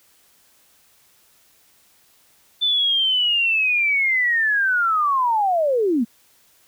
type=linear sweep; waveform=sine; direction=down; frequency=3543 to 211 Hz; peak=-16 dBFS; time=2.61-6.05 s; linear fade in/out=20 ms; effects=white hiss -57 dBFS RMS until 6.67 s

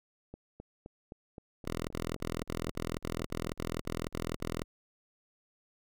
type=click train; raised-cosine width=2 ms; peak=-31 dBFS; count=13; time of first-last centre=0.34-3.465 s; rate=3.84 Hz
type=tone bursts; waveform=5% pulse; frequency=41.2 Hz; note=E1; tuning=in tune; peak=-23 dBFS; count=11; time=1.65-4.64 s; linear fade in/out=10 ms; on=240 ms; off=35 ms
effects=none

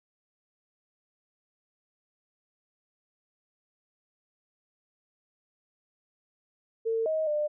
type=tone with pitch steps; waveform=sine; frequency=451.5 / 630 / 599 Hz; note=A4 / D#5 / D5; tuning=+45 / +21 / +34 cents; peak=-25 dBFS; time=6.85-7.48 s; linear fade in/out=20 ms; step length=210 ms; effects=none

